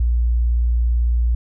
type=tone; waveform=sine; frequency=59 Hz; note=A#1; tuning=22 cents sharp; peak=-14 dBFS; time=0-1.35 s; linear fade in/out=5 ms; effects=none